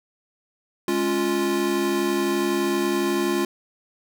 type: chord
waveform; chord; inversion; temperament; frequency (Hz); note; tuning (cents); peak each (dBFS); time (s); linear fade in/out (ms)
square; Db major; second; equal; 207.7 / 277.2 / 349.2; Ab3 / Db4 / F4; 0 / 0 / 0; -29 / -28 / -23; 0.88-3.45; 2
effects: none